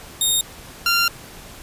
15% pulse tone pair in turn, 3700 / 1385.9 Hz, A#7 / F6, -14 / -14 cents, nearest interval octave + perfect fourth, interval 1700 cents, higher first, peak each -9 dBFS, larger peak neither, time 0.21-0.41 / 0.86-1.08 s, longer second, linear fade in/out 2 ms, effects pink hiss -40 dBFS RMS until 1.62 s + resampled to 32000 Hz

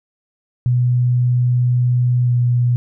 sine tone with pitch glide, 123.47 to 121.98 Hz, B2 to B2, 0 to -21 cents, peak -12 dBFS, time 0.66-2.76 s, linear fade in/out 0 ms, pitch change -21 cents, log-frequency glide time 2.24-2.31 s, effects none

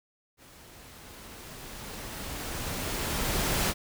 pink noise with level ramp, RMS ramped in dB -53 to -26 dBFS, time 0.37-3.74 s, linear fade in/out 50 ms, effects none

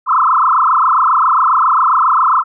sine tone with frequency modulation, 1174.7 Hz, D6, in tune, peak -8 dBFS, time 0.06-2.44 s, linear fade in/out 50 ms, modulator 27.4 Hz, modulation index 6.3, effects none

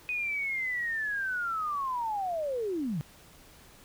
sine linear sweep, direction down, 2501 to 134.8 Hz, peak -29 dBFS, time 0.09-3.01 s, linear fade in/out 0 ms, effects pink hiss -55 dBFS RMS until 3.84 s

